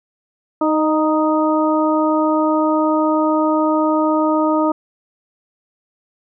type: harmonic tone with a mistuned harmonic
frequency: 311.1 Hz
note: D#4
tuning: in tune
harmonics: 1 / 2 / 3 / 4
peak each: -16 / -19 / -21 / -22 dBFS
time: 0.61-4.72 s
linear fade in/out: 5 ms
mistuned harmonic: 2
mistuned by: -16 cents
effects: none